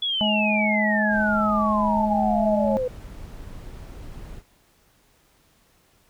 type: exponential sweep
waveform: sine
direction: down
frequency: 3426 to 493.9 Hz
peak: -22 dBFS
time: 0.02-2.88 s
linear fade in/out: 5 ms
type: harmonic tone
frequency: 212 Hz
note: G#3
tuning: 36 cents sharp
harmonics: 1 / 3 / 4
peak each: -22 / -26 / -28 dBFS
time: 0.21-2.77 s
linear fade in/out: 0 ms
type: noise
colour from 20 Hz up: brown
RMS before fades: -38 dBFS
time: 1.09-4.43 s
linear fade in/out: 50 ms
effects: pink hiss -61 dBFS RMS until 6.09 s